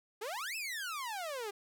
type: exponential two-way sweep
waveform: sawtooth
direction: up then down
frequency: 392.3 to 2700 to 392.3 Hz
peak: -34 dBFS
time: 0.21-1.51 s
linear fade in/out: 10 ms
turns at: 0.56 s
effects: none